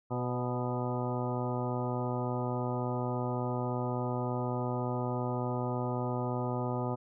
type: harmonic tone with a mistuned harmonic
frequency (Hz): 123.47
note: B2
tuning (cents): 0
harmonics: 1 / 2 / 3 / 4 / 5 / 6 / 7 / 8 / 10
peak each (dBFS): -34 / -37 / -39 / -40 / -41 / -42 / -42 / -43 / -44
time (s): 0.1-6.96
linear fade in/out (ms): 20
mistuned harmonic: 4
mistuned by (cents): +19
effects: none